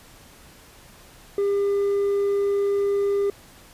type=tone with hard clipping; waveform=sine; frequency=401.3 Hz; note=G4; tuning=41 cents sharp; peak=-20 dBFS; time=1.38-3.3 s; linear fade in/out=2 ms; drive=2 dB; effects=pink hiss -49 dBFS RMS until 3.73 s + resampled to 32000 Hz